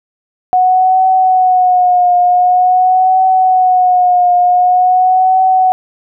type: tone with vibrato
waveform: sine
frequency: 733 Hz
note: F#5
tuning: 16 cents flat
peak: -6 dBFS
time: 0.53-5.72 s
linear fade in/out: 0 ms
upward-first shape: triangle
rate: 0.46 Hz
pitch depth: 50 cents each way
effects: none

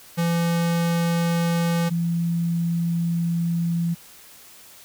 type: tone pair in turn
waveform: square / sine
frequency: 169.3 / 169.3 Hz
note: E3 / E3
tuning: +46 / +46 cents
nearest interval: unison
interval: 0 cents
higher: neither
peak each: -20 dBFS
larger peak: neither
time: 0.17-1.9 / 1.9-3.95 s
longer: second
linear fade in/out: 20 ms
effects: white hiss -47 dBFS RMS until 4.84 s

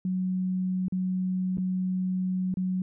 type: tone with dropouts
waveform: sine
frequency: 185 Hz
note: F#3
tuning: in tune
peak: -25 dBFS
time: 0.05-2.82 s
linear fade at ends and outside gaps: 2 ms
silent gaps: 0.883-0.923 / 1.572-1.582 / 2.541-2.571 s
effects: none

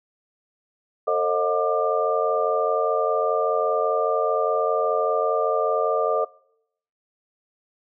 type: tone cluster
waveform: sine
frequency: 449.6 / 539 / 624 / 717 / 1192 Hz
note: A4 / C#5 / D#5 / F5 / D6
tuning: +37 / -49 / +5 / +45 / +25 cents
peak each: -24 / -26 / -24 / -30 / -25 dBFS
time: 1.07-6.25 s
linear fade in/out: 10 ms
effects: noise-tail reverb RT60 0.8 s tail -26 dB re dry

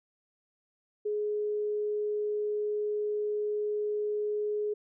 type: tone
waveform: sine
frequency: 419.4 Hz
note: G#4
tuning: 17 cents sharp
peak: -28 dBFS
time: 1.05-4.74 s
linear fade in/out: 10 ms
effects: none

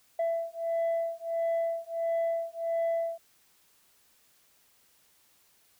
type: beating tone pair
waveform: sine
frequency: 666 / 667.5 Hz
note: E5 / E5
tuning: +18 / +22 cents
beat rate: 1.5 Hz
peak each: -29 / -29 dBFS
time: 0.19-3.18 s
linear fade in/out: 5 ms
effects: tanh soft clip ceiling -24 dBFS + white hiss -65 dBFS RMS until 5.79 s

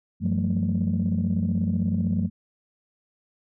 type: tone cluster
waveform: sine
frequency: 94.6 / 173.7 / 189.8 / 222.4 Hz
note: F#2 / F3 / F#3 / A3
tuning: +39 / -9 / +44 / +19 cents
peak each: -26 dBFS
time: 0.2-2.3 s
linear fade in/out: 50 ms
effects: tanh soft clip ceiling -15 dBFS

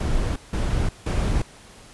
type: noise bursts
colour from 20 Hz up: brown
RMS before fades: -22 dBFS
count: 3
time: 0-1.42 s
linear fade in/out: 5 ms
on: 360 ms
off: 170 ms
effects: pink hiss -47 dBFS RMS until 1.93 s + resampled to 24000 Hz

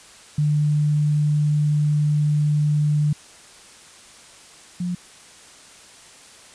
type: tone pair in turn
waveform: sine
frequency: 149.1 / 177.31 Hz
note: D3 / F3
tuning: +27 / +27 cents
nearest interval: minor third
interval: 300 cents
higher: second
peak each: -16 / -22 dBFS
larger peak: first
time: 0.38-3.13 / 4.8-4.95 s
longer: first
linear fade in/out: 5 ms
effects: white hiss -46 dBFS RMS until 6.54 s + resampled to 22050 Hz

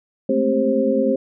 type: tone cluster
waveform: sine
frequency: 213.2 / 223.2 / 265.6 / 395.1 / 531 Hz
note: G#3 / A3 / C4 / G4 / C5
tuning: +46 / +25 / +26 / +14 / +25 cents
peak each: -27 / -23 / -21 / -23 / -19 dBFS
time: 0.29-1.16 s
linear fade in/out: 5 ms
effects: none

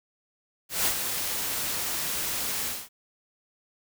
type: noise with ADSR envelope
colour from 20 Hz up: white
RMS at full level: -23 dBFS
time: 0.69-2.89 s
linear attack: 170 ms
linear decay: 69 ms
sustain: -7 dB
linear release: 230 ms
effects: none

